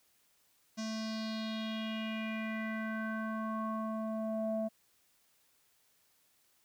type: tone with low-pass filter sweep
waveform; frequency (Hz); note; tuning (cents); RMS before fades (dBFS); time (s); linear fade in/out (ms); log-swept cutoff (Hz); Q
square; 220; A3; 0; -37; 0.77-4.69; 20; 5900 to 610; 4.2
effects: white hiss -71 dBFS RMS until 6.64 s